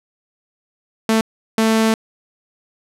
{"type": "tone bursts at uneven times", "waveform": "sawtooth", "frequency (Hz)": 222.1, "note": "A3", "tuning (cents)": 16, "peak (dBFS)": -9, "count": 2, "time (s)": [[1.09, 1.21], [1.58, 1.94]], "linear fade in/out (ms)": 2, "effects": ["low-pass 12000 Hz 12 dB/octave"]}